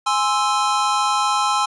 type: chord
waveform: square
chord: Ab augmented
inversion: none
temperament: equal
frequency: 830.6 / 1046.5 / 1318.5 Hz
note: Ab5 / C6 / E6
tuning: 0 / 0 / 0 cents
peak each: -22 dBFS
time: 0.06-1.66 s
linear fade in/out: 10 ms
effects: resampled to 22050 Hz